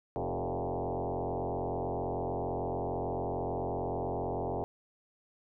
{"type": "tone with frequency modulation", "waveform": "sine", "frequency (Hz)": 154.8, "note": "D#3", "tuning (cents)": -9, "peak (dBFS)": -31, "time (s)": [0.16, 4.64], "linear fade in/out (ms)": 0, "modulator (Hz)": 89.1, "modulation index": 7.9, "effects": []}